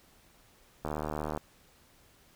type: click train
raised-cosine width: 1 ms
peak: -20 dBFS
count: 41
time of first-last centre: 0.85-1.375 s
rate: 76.2 Hz
effects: pink hiss -62 dBFS RMS until 2.35 s